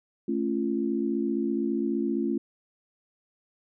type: chord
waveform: sine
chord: A augmented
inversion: none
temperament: just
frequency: 220 / 275 / 343.8 Hz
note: A3 / C#4 / E#4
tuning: 0 / -14 / -27 cents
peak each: -29 dBFS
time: 0.28-2.38 s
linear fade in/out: 5 ms
effects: none